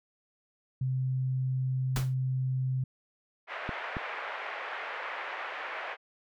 sine tone, 130 Hz, C3, 11 cents flat, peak -27 dBFS, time 0.81-2.84 s, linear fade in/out 5 ms
pink noise with exponential decay, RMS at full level -30 dBFS, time 1.96-2.14 s, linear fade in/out 1 ms, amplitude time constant 38 ms
white band-pass noise, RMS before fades -38 dBFS, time 3.47-5.97 s, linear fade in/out 50 ms, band 510 to 2200 Hz, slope 24 dB/octave
clicks, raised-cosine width 3 ms, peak -21 dBFS, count 2, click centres 3.692 / 3.968 s
effects none

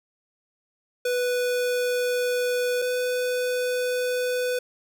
square tone pair in turn, 493.9 / 498.2 Hz, B4 / B4, 0 / +15 cents, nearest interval unison, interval 15 cents, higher second, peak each -23 / -24 dBFS, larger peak first, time 1.05-2.82 / 2.82-4.59 s, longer neither, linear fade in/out 5 ms, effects none

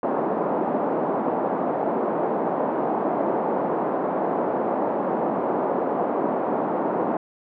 white band-pass noise, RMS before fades -24 dBFS, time 0.03-7.17 s, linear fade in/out 2 ms, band 200 to 860 Hz, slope 24 dB/octave, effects none

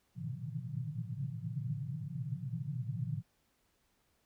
pink band-pass noise, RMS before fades -39 dBFS, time 0.15-3.23 s, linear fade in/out 50 ms, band 110 to 170 Hz, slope 96 dB/octave, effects pink hiss -75 dBFS RMS until 4.25 s

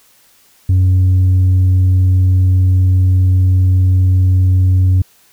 sine tone with tanh clipping, 92.5 Hz, F#2, in tune, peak -8 dBFS, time 0.69-5.02 s, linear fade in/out 5 ms, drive 2 dB, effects white hiss -50 dBFS RMS until 5.32 s

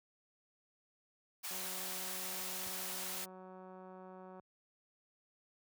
white high-pass noise, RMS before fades -42 dBFS, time 1.43-3.26 s, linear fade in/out 20 ms, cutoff 640 Hz, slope 48 dB/octave
click train, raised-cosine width 1 ms, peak -40 dBFS, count 538, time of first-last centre 1.51-4.397 s, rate 186 Hz
brown noise with exponential decay, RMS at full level -47 dBFS, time 2.66-2.73 s, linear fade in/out 5 ms, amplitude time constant 15 ms
effects high-pass 80 Hz 12 dB/octave

